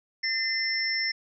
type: tone cluster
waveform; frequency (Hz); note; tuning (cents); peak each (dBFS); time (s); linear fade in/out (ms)
sine; 1807 / 2064 / 5350; A6 / C7 / E8; +46 / -24 / +25; -33 / -29 / -28; 0.23-1.12; 10
effects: none